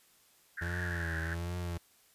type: band-pass noise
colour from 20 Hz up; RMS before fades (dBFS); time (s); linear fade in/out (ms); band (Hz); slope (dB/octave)
pink; -40; 0.57-1.35; 10; 1500 to 1800; 96
type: tone with vibrato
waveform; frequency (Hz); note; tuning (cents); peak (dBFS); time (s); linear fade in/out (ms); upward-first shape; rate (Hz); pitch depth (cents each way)
35% pulse; 84.9; F2; -48; -33; 0.61-1.78; 10; triangle; 1.3; 85
effects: white hiss -65 dBFS RMS until 2.14 s + resampled to 32000 Hz